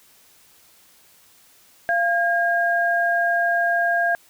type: tone pair together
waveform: sine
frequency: 689.1 / 1622 Hz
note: F5 / G#6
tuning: -23 / -41 cents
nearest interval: octave + minor third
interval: 1482 cents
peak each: -20 dBFS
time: 1.89-4.15 s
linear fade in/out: 0 ms
effects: white hiss -54 dBFS RMS until 4.29 s